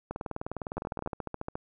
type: two click trains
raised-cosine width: 1 ms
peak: -20 / -20 dBFS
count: 12 / 20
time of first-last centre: 0.78-1.555 / 0.11-1.074 s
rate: 14.2 / 19.7 Hz
effects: none